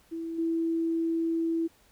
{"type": "tone with level steps", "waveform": "sine", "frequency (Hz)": 329.6, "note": "E4", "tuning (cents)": 0, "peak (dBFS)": [-32, -25], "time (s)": [0.11, 1.68], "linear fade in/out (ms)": 20, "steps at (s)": 0.38, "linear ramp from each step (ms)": 10, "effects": ["pink hiss -62 dBFS RMS until 1.91 s"]}